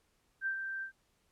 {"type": "tone with ADSR envelope", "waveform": "sine", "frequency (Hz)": 1568, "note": "G6", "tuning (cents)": 0, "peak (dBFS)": -30, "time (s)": [0.41, 0.92], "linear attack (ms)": 54, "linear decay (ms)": 94, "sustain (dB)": -6, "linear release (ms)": 98, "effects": ["pink hiss -74 dBFS RMS until 1.31 s", "low-pass 12000 Hz 12 dB/octave"]}